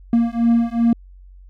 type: beating tone pair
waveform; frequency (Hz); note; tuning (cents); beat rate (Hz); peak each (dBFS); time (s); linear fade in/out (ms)
triangle; 231.9 / 234.5; A#3 / A#3; -9 / +11; 2.6; -15; 0.13-0.93; 2
effects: added 46 Hz sine -40 dBFS peak until 1.49 s